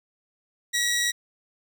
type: tone with amplitude modulation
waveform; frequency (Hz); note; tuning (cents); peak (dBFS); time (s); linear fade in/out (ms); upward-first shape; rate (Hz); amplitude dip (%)
15% pulse; 1918; A#6; +49; -15; 0.73-1.12; 20; sine; 104; 25
effects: none